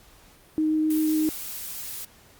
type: tone with vibrato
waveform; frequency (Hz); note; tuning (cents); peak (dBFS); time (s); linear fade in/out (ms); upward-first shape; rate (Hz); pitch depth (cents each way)
sine; 311.1; D#4; 0; -20; 0.58-1.29; 0; triangle; 7.7; 8
type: noise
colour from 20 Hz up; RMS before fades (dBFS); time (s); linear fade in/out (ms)
blue; -35; 0.9-2.05; 5
effects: pink hiss -54 dBFS RMS until 2.39 s + Opus 48 kbps